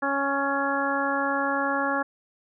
harmonic tone with a mistuned harmonic, 277.2 Hz, C#4, in tune, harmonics 1 / 2 / 3 / 4 / 5 / 6, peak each -30 / -30 / -30 / -30 / -30 / -30 dBFS, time 0.02-2.03 s, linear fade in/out 10 ms, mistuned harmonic 6, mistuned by +18 cents, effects none

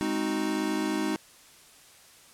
square chord, Ab dominant seventh, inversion none, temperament equal, 207.7 / 261.6 / 311.1 / 370 Hz, Ab3 / C4 / Eb4 / Gb4, 0 / 0 / 0 / 0 cents, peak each -34 / -35 / -30 / -35 dBFS, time 0.01-1.16 s, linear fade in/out 0 ms, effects white hiss -54 dBFS RMS until 2.33 s + low-pass 11000 Hz 12 dB/octave

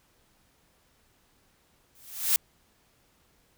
blue noise with exponential growth, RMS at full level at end -20 dBFS, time 1.95-2.36 s, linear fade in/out 1 ms, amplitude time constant 89 ms, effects pink hiss -66 dBFS RMS until 3.57 s

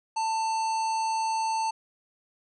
harmonic tone, 890 Hz, A5, 20 cents sharp, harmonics 1 / 3 / 5 / 7 / 9 / 10, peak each -25 / -41 / -40 / -42 / -50 / -49 dBFS, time 0.16-1.71 s, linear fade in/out 10 ms, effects none

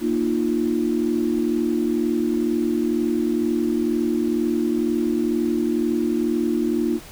sine tone cluster, 234.2 / 305.8 / 347.9 Hz, A#3 / D#4 / F4, +8 / -30 / -7 cents, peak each -23 dBFS, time 0-7 s, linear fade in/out 50 ms, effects pink hiss -42 dBFS RMS until 7.11 s

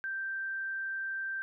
sine tone, 1568 Hz, G6, in tune, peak -33 dBFS, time 0.04-1.42 s, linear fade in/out 0 ms, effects none

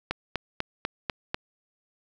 click train, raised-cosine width 0.3 ms, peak -11 dBFS, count 6, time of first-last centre 0.11-1.345 s, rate 4.05 Hz, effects none

